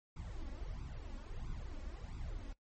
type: noise with flanger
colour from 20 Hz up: brown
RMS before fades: -44 dBFS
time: 0.16-2.53 s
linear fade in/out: 5 ms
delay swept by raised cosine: 0.81 to 3.61 ms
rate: 1.5 Hz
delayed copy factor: +0.95
effects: noise-tail reverb RT60 0.1 s tail -18 dB re dry + MP3 32 kbps